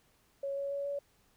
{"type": "tone with pitch steps", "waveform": "sine", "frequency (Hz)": [554.4, 558.6, 562.8, 567], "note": ["C#5", "C#5", "C#5", "C#5"], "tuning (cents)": [0, 13, 26, 39], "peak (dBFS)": -33, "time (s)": [0.43, 0.99], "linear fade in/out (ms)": 5, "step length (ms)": 140, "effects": ["pink hiss -69 dBFS RMS until 1.36 s"]}